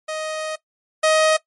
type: tone pair in turn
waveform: sawtooth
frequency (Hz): 625 / 628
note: D#5 / D#5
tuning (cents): +8 / +16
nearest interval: unison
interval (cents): 8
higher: second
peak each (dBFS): -21 / -10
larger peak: second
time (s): 0.08-0.56 / 1.03-1.37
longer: first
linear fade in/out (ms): 10
effects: noise-tail reverb RT60 0.1 s tail -18 dB re dry + MP3 48 kbps